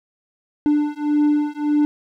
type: beating tone pair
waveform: triangle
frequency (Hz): 295.4 / 297.1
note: D4 / D4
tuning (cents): +10 / +20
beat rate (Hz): 1.7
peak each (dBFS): -17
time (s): 0.66-1.85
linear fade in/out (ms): 0
effects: none